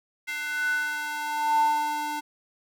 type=tone with high-pass filter sweep; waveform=square; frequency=298.5 Hz; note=D4; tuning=28 cents sharp; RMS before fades=-27 dBFS; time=0.27-2.21 s; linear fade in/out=20 ms; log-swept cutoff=1900 to 630 Hz; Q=7.9; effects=none